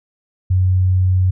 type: tone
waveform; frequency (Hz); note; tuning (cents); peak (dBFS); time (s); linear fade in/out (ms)
sine; 92.5; F#2; 0; -11; 0.5-1.31; 10
effects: none